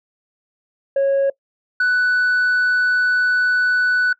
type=tone pair in turn; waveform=sine; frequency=550 / 1488 Hz; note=C#5 / F#6; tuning=-14 / +9 cents; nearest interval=octave + perfect fourth; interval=1723 cents; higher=second; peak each=-11 dBFS; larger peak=neither; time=0.96-1.3 / 1.8-4.13 s; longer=second; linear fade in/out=5 ms; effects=noise-tail reverb RT60 0.1 s tail -23 dB re dry + tanh soft clip ceiling -13 dBFS